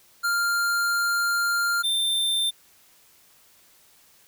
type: tone pair in turn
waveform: square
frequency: 1396.9 / 3581 Hz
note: F6 / A7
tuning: 0 / +30 cents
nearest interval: octave + major third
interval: 1630 cents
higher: second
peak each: -22 dBFS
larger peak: neither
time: 0.23-1.83 / 1.83-2.51 s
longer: first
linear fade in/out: 20 ms
effects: white hiss -57 dBFS RMS until 4.27 s